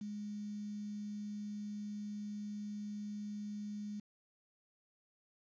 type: tone with quantisation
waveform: sine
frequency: 207.7 Hz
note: G#3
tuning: in tune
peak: -40 dBFS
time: 0.01-4 s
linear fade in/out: 5 ms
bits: 10
effects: resampled to 16000 Hz